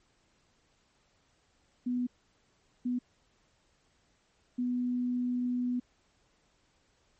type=tone bursts at uneven times; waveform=sine; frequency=246.9 Hz; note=B3; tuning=in tune; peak=-28 dBFS; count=3; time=1.86-2.07 / 2.85-2.99 / 4.58-5.8 s; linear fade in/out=10 ms; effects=pink hiss -70 dBFS RMS until 7.19 s + MP3 32 kbps